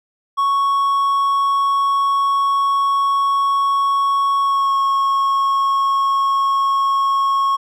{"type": "tone with pitch glide", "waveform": "triangle", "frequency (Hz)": [1108.7, 1096], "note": ["C#6", "C#6"], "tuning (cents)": [0, -20], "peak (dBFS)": -12, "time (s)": [0.37, 7.57], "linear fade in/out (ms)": 20, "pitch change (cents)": -20, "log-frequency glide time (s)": [4.41, 4.75], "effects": []}